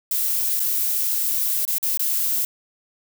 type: noise with dropouts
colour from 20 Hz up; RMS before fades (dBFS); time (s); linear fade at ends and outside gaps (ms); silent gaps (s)
violet; -22; 0.11-2.45; 2; 0.596-0.601 / 1.652-1.678 / 1.783-1.828 / 1.974-1.994
effects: none